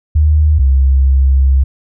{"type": "tone pair in turn", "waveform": "sine", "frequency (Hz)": [76.1, 66.94], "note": ["D#2", "C2"], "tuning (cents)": [-38, 40], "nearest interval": "major second", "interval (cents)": 222, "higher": "first", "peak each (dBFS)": -6, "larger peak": "neither", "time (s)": [[0.15, 0.59], [0.59, 1.64]], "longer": "second", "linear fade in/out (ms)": 10, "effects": []}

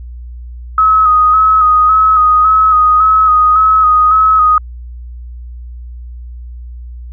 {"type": "tone with vibrato", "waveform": "sine", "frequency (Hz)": 1266, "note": "D#6", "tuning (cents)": 30, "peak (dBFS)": -5, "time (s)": [0.78, 4.58], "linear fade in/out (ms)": 2, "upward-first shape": "square", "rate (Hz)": 1.8, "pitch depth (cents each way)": 26, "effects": ["added 60 Hz sine -25 dBFS peak until 7.12 s"]}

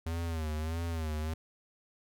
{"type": "tone with vibrato", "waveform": "square", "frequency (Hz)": 80.4, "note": "E2", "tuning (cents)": -43, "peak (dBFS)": -33, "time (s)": [0.06, 1.34], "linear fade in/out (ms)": 5, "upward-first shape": "sine", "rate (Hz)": 1.6, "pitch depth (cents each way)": 87, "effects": []}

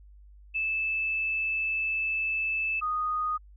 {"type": "tone pair in turn", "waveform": "sine", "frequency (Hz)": [2626, 1239.3], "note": ["E7", "D#6"], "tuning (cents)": [-7, -7], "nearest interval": "octave + minor second", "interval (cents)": 1300, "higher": "first", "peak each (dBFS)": -26, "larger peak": "neither", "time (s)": [[0.54, 2.81], [2.81, 3.38]], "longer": "first", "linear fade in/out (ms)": 20, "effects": ["added 50 Hz sine -49 dBFS peak until 3.56 s"]}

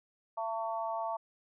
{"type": "harmonic tone", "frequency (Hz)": 224.6, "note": "A3", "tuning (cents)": 36, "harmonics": [3, 4, 5], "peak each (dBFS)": [-36, -36, -40], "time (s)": [0.37, 1.17], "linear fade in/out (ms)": 10, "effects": []}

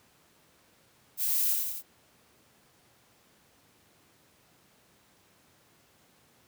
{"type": "noise with echo", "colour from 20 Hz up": "violet", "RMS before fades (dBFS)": -29, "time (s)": [1.17, 1.57], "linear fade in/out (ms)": 50, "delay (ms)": 86, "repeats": 3, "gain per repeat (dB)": -3, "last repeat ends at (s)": 1.828, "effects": ["pink hiss -63 dBFS RMS until 6.47 s", "high-pass 100 Hz 12 dB/octave"]}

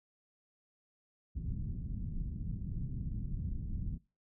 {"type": "low-pass noise", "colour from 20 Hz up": "pink", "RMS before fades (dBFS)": -38, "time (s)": [1.35, 3.98], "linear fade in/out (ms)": 10, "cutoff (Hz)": 200, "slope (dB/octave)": 24, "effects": ["noise-tail reverb RT60 0.3 s tail -21 dB re dry"]}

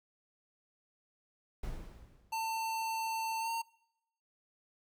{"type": "noise with exponential decay", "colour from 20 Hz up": "brown", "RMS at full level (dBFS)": -38, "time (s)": [1.63, 2.55], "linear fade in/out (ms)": 5, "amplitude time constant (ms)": 200}
{"type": "tone with pitch glide", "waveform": "square", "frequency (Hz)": [896, 914.3], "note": ["A5", "A#5"], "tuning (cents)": [31, -34], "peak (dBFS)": -34, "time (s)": [2.32, 3.62], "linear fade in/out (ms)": 10, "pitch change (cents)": 35, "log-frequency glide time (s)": [3.4, 3.5]}
{"effects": ["noise-tail reverb RT60 0.8 s tail -24 dB re dry"]}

